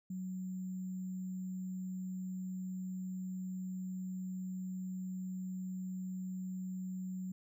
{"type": "tone with sample-and-hold", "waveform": "sine", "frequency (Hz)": 185.3, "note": "F#3", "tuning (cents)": 3, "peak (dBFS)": -38, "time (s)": [0.1, 7.32], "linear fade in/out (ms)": 5, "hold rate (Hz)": 7350, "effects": []}